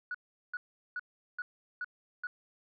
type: tone bursts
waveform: sine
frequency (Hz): 1466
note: F#6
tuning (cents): -16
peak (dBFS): -33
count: 6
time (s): 0.11-2.27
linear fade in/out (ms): 2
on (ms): 35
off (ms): 390
effects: tanh soft clip ceiling -29 dBFS